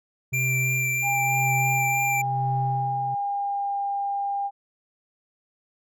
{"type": "tone with tremolo", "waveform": "triangle", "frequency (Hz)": 130, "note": "C3", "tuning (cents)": -11, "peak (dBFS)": -22, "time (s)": [0.32, 3.15], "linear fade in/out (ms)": 10, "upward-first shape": "sine", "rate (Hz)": 1, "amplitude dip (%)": 65}
{"type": "tone with vibrato", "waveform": "square", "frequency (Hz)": 2363, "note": "D7", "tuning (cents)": 10, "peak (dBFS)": -24, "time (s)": [0.33, 2.22], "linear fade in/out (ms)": 10, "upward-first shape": "sine", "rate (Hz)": 3.1, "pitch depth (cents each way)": 11}
{"type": "tone with pitch glide", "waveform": "sine", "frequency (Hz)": [809, 801.1], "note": ["G#5", "G5"], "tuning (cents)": [-46, 37], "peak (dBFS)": -24, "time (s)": [1.02, 4.51], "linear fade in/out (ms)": 50, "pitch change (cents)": -17, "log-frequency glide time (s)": [2.94, 3.78]}
{"effects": []}